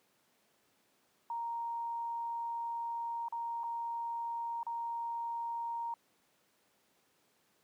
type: tone with dropouts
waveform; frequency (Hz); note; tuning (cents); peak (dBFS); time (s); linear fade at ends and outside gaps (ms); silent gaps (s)
sine; 932.3; A#5; 0; -35; 1.3-5.94; 2; 3.284-3.324 / 3.635-3.639 / 4.631-4.666
effects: pink hiss -72 dBFS RMS until 7.63 s + high-pass 200 Hz 12 dB/octave